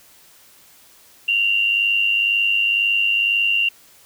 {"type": "tone pair together", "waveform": "sine", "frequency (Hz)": [2765, 2867], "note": ["F7", "F7"], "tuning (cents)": [-18, 45], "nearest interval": "minor second", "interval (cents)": 63, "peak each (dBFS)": [-16, -23], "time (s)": [1.28, 3.69], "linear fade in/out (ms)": 5, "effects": ["white hiss -50 dBFS RMS until 4.05 s"]}